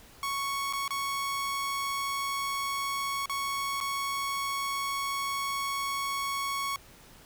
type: tone with dropouts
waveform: sawtooth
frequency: 1108.7 Hz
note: C#6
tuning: in tune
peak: -26 dBFS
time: 0.23-6.76 s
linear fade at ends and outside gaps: 1 ms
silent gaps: 0.727-0.734 / 0.879-0.906 / 3.258-3.296 / 3.803-3.81 s
effects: pink hiss -54 dBFS RMS until 7.25 s